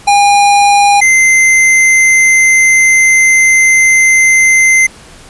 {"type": "tone pair in turn", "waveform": "square", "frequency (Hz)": [811, 2075], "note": ["G#5", "C7"], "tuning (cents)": [-41, -15], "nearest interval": "octave + major third", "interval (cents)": 1626, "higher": "second", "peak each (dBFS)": -5, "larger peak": "neither", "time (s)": [[0.07, 1.01], [1.01, 4.87]], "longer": "second", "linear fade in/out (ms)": 10, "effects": ["pink hiss -36 dBFS RMS until 5.29 s", "resampled to 24000 Hz"]}